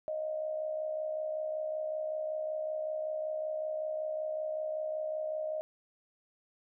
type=tone with amplitude modulation; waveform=sine; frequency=622.3 Hz; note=D#5; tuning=in tune; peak=-30 dBFS; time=0.08-5.61 s; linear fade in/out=0 ms; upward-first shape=sine; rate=65.3 Hz; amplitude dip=55%; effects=none